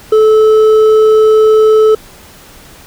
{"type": "tone with hard clipping", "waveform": "triangle", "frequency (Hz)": 434.5, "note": "A4", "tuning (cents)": -22, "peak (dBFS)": -5, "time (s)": [0.12, 1.95], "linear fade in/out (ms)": 5, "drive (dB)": 8, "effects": ["pink hiss -37 dBFS RMS until 2.86 s"]}